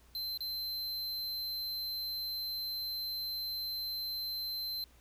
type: tone with dropouts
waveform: square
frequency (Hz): 4100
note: C8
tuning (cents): -36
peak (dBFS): -36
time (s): 0.15-4.84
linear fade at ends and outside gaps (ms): 1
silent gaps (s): 0.375-0.406
effects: added 60 Hz sine -60 dBFS peak until 5 s + pink hiss -65 dBFS RMS until 5 s